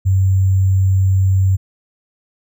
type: tone with sample-and-hold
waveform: sine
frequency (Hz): 95.1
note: F#2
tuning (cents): +48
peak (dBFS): -10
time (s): 0.05-1.57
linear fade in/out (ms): 20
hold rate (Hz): 7350
effects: none